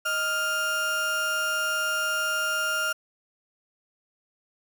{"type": "tone pair together", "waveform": "35% pulse", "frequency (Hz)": [624.5, 1402], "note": ["D#5", "F6"], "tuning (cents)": [6, 6], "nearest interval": "octave + major second", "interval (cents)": 1400, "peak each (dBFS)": [-33, -23], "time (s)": [0.05, 2.93], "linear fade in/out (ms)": 10, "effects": []}